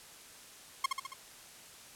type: tone with echo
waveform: sawtooth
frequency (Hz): 1072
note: C6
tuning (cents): +42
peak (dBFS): -22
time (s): 0.84-0.86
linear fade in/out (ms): 5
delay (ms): 69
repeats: 4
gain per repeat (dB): -4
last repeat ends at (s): 1.136
effects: white hiss -53 dBFS RMS until 1.95 s + low-pass 11000 Hz 12 dB/octave